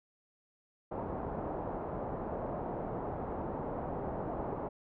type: low-pass noise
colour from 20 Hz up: white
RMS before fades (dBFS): -38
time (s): 0.91-4.69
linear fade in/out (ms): 10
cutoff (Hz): 850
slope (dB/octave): 24
effects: none